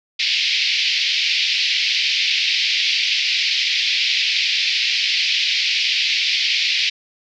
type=band-pass noise; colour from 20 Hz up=pink; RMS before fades=-19 dBFS; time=0.19-6.9 s; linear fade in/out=10 ms; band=2200 to 5100 Hz; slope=48 dB/octave; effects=none